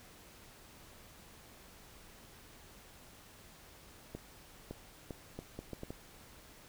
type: accelerating click train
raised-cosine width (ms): 2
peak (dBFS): -28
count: 8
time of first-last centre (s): 4.15-5.905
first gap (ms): 560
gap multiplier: 0.71
effects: pink hiss -57 dBFS RMS until 6.68 s